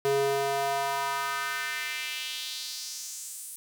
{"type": "tone with high-pass filter sweep", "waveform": "square", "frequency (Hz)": 138.59, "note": "C#3", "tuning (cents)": 0, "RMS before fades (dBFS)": -31, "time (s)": [0.05, 3.56], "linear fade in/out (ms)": 0, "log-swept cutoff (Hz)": [370, 10000], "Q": 2.4, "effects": []}